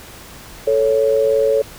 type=tone pair together; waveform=sine; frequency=440 / 556.9 Hz; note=A4 / C#5; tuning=0 / +8 cents; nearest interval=major third; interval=408 cents; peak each=-15 dBFS; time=0.67-1.62 s; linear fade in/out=5 ms; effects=pink hiss -38 dBFS RMS until 1.78 s